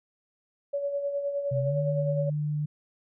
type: tone with tremolo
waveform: sine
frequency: 566 Hz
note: C#5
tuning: 36 cents sharp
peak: -25 dBFS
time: 0.73-2.3 s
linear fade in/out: 10 ms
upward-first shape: sine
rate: 9.7 Hz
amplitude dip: 50%
type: tone with pitch glide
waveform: sine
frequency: 130.81 to 149.4 Hz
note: C3 to D3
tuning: 0 to +30 cents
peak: -26 dBFS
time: 1.51-2.66 s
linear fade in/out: 10 ms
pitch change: +230 cents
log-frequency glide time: 1.62-1.76 s
effects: none